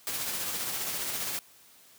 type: noise with tremolo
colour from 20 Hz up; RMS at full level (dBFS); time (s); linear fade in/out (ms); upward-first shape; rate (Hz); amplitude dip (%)
white; -32; 0.07-1.39; 0; sine; 15; 30
effects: white hiss -57 dBFS RMS until 1.98 s + high-pass 80 Hz 12 dB/octave